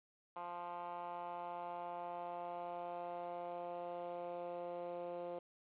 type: tone with band-pass filter sweep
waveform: 10% pulse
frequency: 174.61 Hz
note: F3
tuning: in tune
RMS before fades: -45 dBFS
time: 0.36-5.39 s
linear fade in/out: 5 ms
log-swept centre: 950 to 500 Hz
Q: 2.4
effects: resampled to 8000 Hz + 11-bit